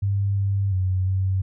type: tone with pitch steps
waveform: sine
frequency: 99.5 / 98.8 / 93.1 / 95 Hz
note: G2 / G2 / F#2 / F#2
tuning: +26 / +14 / +11 / +46 cents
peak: -19 dBFS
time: 0.02-1.42 s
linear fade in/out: 10 ms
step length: 350 ms
effects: none